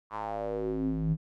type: tone with band-pass filter sweep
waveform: square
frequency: 53.5 Hz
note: A1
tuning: 48 cents flat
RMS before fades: -31 dBFS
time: 0.1-1.17 s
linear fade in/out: 50 ms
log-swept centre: 1100 to 150 Hz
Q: 4.9
effects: none